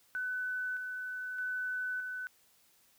sine tone with tremolo, 1502 Hz, F#6, 26 cents sharp, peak -33 dBFS, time 0.15-2.27 s, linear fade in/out 0 ms, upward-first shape square, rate 0.81 Hz, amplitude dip 35%, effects white hiss -67 dBFS RMS until 2.98 s

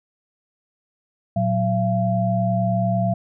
sine tone cluster, 116.6 / 185.6 / 680 Hz, A#2 / F#3 / F5, +1 / +6 / -46 cents, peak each -22 dBFS, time 1.36-3.14 s, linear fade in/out 5 ms, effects none

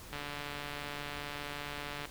click train, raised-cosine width 0.3 ms, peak -24 dBFS, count 280, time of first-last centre 0.13-2.054 s, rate 145 Hz, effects added 60 Hz sine -56 dBFS peak until 2.1 s + pink hiss -50 dBFS RMS until 2.1 s

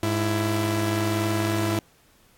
sawtooth tone pair together, 103.83 / 332.6 Hz, G#2 / E4, 0 / +16 cents, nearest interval octave + minor sixth, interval 2016 cents, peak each -21 dBFS, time 0.03-1.79 s, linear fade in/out 0 ms, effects pink hiss -59 dBFS RMS until 2.37 s + AAC 64 kbps

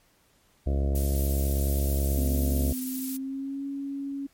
harmonic tone, 69.3 Hz, C#2, in tune, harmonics 1 / 2 / 3 / 4 / 5 / 6 / 7 / 8 / 9 / 10, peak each -23 / -34 / -37 / -38 / -38 / -43 / -42 / -43 / -41 / -46 dBFS, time 0.66-2.73 s, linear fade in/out 10 ms
violet noise, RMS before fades -34 dBFS, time 0.95-3.17 s, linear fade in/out 5 ms
sine tone with pitch glide, 253.2 to 277.7 Hz, B3 to C#4, +43 to +3 cents, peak -30 dBFS, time 2.17-4.27 s, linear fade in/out 10 ms, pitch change +160 cents, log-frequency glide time 2.64-3.65 s
effects pink hiss -64 dBFS RMS until 4.33 s + MP3 64 kbps

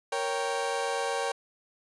30% pulse chord, G diminished, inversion first, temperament equal, 466.2 / 554.4 / 784 Hz, Bb4 / Db5 / G5, 0 / 0 / 0 cents, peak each -30 dBFS, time 0.12-1.32 s, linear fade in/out 5 ms, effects resampled to 24000 Hz

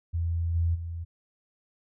sine tone with level steps, 84.1 Hz, E2, 35 cents sharp, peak -25 / -22 / -32 dBFS, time 0.13-1.05 s, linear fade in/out 20 ms, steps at 0.54 / 0.74 s, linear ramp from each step 20 ms, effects none

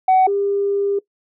sine tone pair in turn, 751 / 400.7 Hz, F#5 / G4, +26 / +38 cents, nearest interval major seventh, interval 1088 cents, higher first, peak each -8 / -16 dBFS, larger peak first, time 0.08-0.27 / 0.27-0.99 s, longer second, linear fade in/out 5 ms, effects noise-tail reverb RT60 0.1 s tail -20 dB re dry + tanh soft clip ceiling -8 dBFS

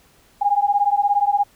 sine beating tone pair, 806 / 823 Hz, G5 / G#5, +48 / -16 cents, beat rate 17 Hz, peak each -18 dBFS, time 0.41-1.44 s, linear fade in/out 10 ms, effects pink hiss -55 dBFS RMS until 1.55 s

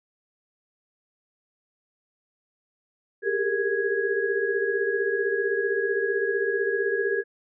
sine tone cluster, 392 / 407.6 / 460.3 / 1660 Hz, G4 / G#4 / A#4 / G#6, 0 / -32 / -22 / -1 cents, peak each -28 dBFS, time 3.22-7.24 s, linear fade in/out 50 ms, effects none

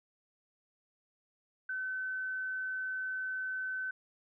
sine tone, 1522 Hz, F#6, 48 cents sharp, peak -34 dBFS, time 1.69-3.91 s, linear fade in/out 5 ms, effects none

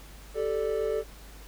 triangle chord, G suspended second, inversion none, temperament equal, 392 / 440 / 587.3 Hz, G4 / A4 / D5, 0 / 0 / 0 cents, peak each -31 / -26 / -31 dBFS, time 0.34-1.04 s, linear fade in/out 50 ms, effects added 50 Hz sine -46 dBFS peak until 1.47 s + pink hiss -51 dBFS RMS until 1.47 s

